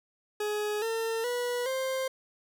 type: tone with pitch steps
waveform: 40% pulse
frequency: 419.7 / 452.4 / 487.7 / 525.7 Hz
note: G#4 / A4 / B4 / C5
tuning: +18 / +48 / -22 / +8 cents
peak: -28 dBFS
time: 0.4-2.08 s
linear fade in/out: 5 ms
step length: 420 ms
effects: none